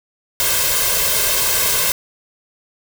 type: noise with comb filter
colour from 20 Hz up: white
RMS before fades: -17 dBFS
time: 0.4-1.92 s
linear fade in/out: 0 ms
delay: 1.9 ms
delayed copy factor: +0.8
effects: none